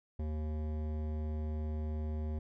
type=tone with hard clipping; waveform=sine; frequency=76.9 Hz; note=D#2; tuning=20 cents flat; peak=-36 dBFS; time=0.19-2.39 s; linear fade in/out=5 ms; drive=15 dB; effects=none